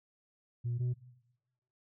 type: tone pair in turn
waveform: sine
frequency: 120 / 123.66 Hz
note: B2 / B2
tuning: -49 / +3 cents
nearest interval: minor second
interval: 52 cents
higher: second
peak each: -30 / -27 dBFS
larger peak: second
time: 0.64-0.79 / 0.79-0.94 s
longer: neither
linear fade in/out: 20 ms
effects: noise-tail reverb RT60 1.0 s tail -21 dB re dry + tanh soft clip ceiling -29 dBFS